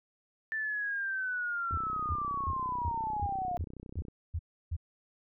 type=linear sweep; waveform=sine; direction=down; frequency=1775 to 700 Hz; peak=-31 dBFS; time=0.52-3.57 s; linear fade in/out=0 ms
type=click train; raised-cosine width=3 ms; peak=-32 dBFS; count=76; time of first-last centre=1.71-4.083 s; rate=31.6 Hz
type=tone bursts; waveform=sine; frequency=82.41 Hz; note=E2; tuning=in tune; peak=-30 dBFS; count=9; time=1.72-4.766 s; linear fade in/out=10 ms; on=54 ms; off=320 ms
effects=none